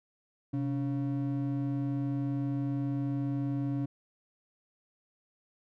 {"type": "ring-modulated tone", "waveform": "triangle", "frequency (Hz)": 206.8, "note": "G#3", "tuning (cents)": -7, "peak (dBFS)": -24, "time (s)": [0.53, 3.86], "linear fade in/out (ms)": 10, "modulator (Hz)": 76.5, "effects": []}